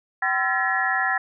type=tone cluster; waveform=sine; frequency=767 / 1028 / 1349 / 1710 / 1902 Hz; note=G5 / C6 / E6 / A6 / A#6; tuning=-38 / -31 / +40 / -50 / +34 cents; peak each=-26 / -31 / -28 / -24 / -26 dBFS; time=0.22-1.18 s; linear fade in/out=5 ms; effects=none